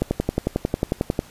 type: click train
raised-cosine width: 2 ms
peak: -6 dBFS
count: 14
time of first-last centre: 0.02-1.191 s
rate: 11.1 Hz
effects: pink hiss -47 dBFS RMS until 1.3 s + resampled to 32000 Hz